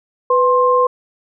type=tone pair together; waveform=sine; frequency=498 / 1056 Hz; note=B4 / C6; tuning=+14 / +16 cents; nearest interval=octave + minor second; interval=1302 cents; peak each=-13 dBFS; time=0.3-0.87 s; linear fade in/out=5 ms; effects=none